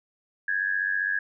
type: tone with amplitude modulation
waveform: sine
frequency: 1661.2 Hz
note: G#6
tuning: in tune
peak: -20 dBFS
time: 0.48-1.19 s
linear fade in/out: 5 ms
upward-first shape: sine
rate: 95.2 Hz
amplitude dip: 80%
effects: none